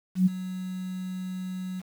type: tone with ADSR envelope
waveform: sine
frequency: 185 Hz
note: F#3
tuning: in tune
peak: -15 dBFS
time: 0.15-1.82 s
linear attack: 110 ms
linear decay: 23 ms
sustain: -16 dB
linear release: 26 ms
effects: 8-bit